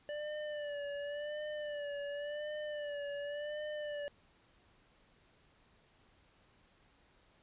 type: tone with vibrato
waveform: square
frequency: 587.3 Hz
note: D5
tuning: in tune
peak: -39 dBFS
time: 0.09-4.08 s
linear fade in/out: 0 ms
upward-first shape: sine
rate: 0.91 Hz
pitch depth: 48 cents each way
effects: pink hiss -68 dBFS RMS until 7.42 s + resampled to 8000 Hz